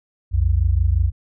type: tone pair together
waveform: sine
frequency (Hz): 61.4 / 87.11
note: B1 / F2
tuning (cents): -9 / -4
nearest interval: tritone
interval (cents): 605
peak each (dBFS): -17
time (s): 0.31-1.12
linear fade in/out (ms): 50
effects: none